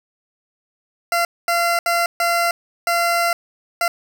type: tone bursts at uneven times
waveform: 20% pulse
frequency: 686 Hz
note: F5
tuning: 31 cents flat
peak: -11 dBFS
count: 6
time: 1.12-1.25 / 1.48-1.79 / 1.86-2.06 / 2.2-2.51 / 2.87-3.33 / 3.81-3.88 s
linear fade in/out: 2 ms
effects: none